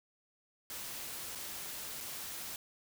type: noise with dropouts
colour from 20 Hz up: white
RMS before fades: -43 dBFS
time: 0.7-2.56 s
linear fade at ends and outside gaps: 1 ms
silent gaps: 1.351-1.355 / 2.005-2.008 s
effects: none